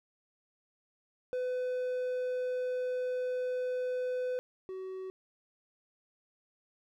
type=tone pair in turn; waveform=triangle; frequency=503 / 376.8 Hz; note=B4 / F#4; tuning=+32 / +32 cents; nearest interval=perfect fourth; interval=500 cents; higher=first; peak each=-29 / -36 dBFS; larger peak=first; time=1.33-4.39 / 4.69-5.1 s; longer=first; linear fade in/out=0 ms; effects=none